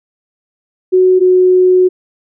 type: tone pair in turn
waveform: sine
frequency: 370 / 367.2 Hz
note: F#4 / F#4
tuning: 0 / -13 cents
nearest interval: unison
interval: 13 cents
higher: first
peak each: -5 dBFS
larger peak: neither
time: 0.92-1.2 / 1.2-1.89 s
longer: second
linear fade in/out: 20 ms
effects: none